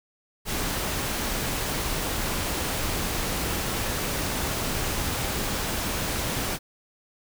pink noise, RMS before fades -28 dBFS, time 0.45-6.59 s, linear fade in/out 50 ms, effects none

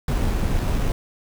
brown noise with sample-and-hold, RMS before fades -21 dBFS, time 0.08-0.92 s, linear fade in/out 2 ms, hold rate 8820 Hz, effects none

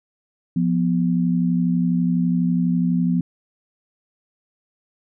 sine tone pair together, 174.61 / 246.7 Hz, F3 / B3, 0 / -2 cents, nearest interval tritone, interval 598 cents, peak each -18 / -21 dBFS, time 0.56-3.21 s, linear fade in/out 5 ms, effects none

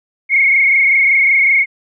sine tone with frequency modulation, 2179 Hz, C#7, 30 cents flat, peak -8 dBFS, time 0.29-1.66 s, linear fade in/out 50 ms, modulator 25.3 Hz, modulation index 2.6, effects none

